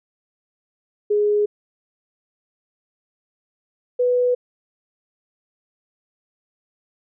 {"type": "tone pair in turn", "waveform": "sine", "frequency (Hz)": [416, 494.2], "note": ["G#4", "B4"], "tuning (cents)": [3, 1], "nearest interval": "minor third", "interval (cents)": 298, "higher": "second", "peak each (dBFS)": -15, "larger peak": "neither", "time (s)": [[1.1, 1.46], [3.99, 4.35]], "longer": "neither", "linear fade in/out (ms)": 10, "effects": []}